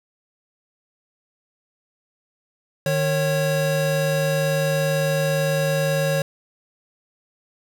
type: tone pair together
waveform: square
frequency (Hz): 153.45 / 550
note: D#3 / C#5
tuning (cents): -24 / -14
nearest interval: octave + minor seventh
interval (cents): 2210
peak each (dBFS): -23 / -22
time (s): 2.86-6.22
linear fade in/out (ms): 2
effects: none